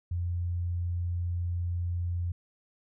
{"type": "tone", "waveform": "sine", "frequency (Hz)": 87.31, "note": "F2", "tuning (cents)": 0, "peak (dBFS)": -28, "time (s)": [0.11, 2.32], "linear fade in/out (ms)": 5, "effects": []}